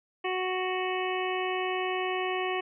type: harmonic tone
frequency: 370 Hz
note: F#4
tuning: in tune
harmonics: 1 / 2 / 3 / 5 / 6 / 7 / 8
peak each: -31 / -34 / -36 / -38 / -39 / -39 / -40 dBFS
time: 0.24-2.61 s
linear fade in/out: 10 ms
effects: none